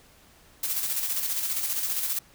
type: noise with tremolo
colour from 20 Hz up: blue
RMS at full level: -27 dBFS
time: 0.63-2.19 s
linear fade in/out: 5 ms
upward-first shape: square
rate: 15 Hz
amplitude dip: 40%
effects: pink hiss -56 dBFS RMS until 2.34 s